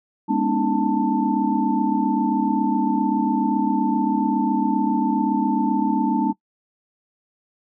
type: tone cluster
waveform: sine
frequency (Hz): 206.3 / 242.2 / 279.9 / 307.3 / 887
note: G#3 / B3 / C#4 / D#4 / A5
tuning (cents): -11 / -34 / +17 / -21 / +14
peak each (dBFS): -24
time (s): 0.28-6.33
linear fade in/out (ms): 20
effects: noise-tail reverb RT60 0.1 s tail -20 dB re dry